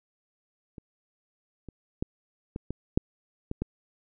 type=clicks; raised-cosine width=3 ms; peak=-29 / -28 / -15 / -20 / -19 / -8 / -19 / -16 dBFS; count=8; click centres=0.782 / 1.687 / 2.025 / 2.561 / 2.706 / 2.975 / 3.514 / 3.62 s; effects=none